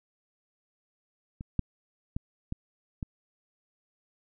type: clicks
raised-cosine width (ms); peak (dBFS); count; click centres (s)
5; -26 / -13 / -19 / -20 / -21; 5; 1.409 / 1.593 / 2.165 / 2.524 / 3.028
effects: none